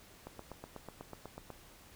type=click train; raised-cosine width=1 ms; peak=-30 dBFS; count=11; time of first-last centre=0.27-1.503 s; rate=8.11 Hz; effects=pink hiss -58 dBFS RMS until 1.95 s